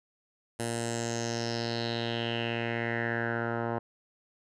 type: tone with low-pass filter sweep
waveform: 10% pulse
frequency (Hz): 116.6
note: A#2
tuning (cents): +1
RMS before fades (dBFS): -32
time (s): 0.59-3.79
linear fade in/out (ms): 10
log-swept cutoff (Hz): 9800 to 1100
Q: 4.7
effects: none